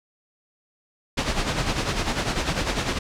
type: noise with tremolo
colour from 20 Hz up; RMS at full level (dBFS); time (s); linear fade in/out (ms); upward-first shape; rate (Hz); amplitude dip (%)
pink; -22; 1.17-2.99; 10; sine; 10; 60
effects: low-pass 6000 Hz 12 dB/octave